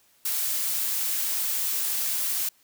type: noise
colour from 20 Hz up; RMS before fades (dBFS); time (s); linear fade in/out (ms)
blue; -27; 0.25-2.49; 5
effects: white hiss -62 dBFS RMS until 2.63 s